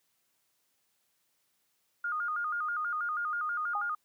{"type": "tone with vibrato", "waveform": "sine", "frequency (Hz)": 1322, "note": "E6", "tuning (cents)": 5, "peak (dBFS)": -30, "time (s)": [2.04, 3.95], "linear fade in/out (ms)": 5, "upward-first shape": "square", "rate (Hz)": 6.2, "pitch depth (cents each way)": 120}
{"type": "tone with exponential decay", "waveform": "sine", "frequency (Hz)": 820, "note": "G#5", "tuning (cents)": -22, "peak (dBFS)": -30, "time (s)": [3.75, 3.96], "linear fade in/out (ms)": 2, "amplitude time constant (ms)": 45}
{"effects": ["white hiss -75 dBFS RMS until 4.04 s", "high-pass 80 Hz 12 dB/octave"]}